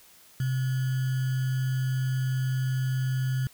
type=tone with sample-and-hold; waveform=sine; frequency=130 Hz; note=C3; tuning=11 cents flat; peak=-24 dBFS; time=0.4-3.47 s; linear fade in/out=2 ms; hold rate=1575 Hz; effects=white hiss -55 dBFS RMS until 3.53 s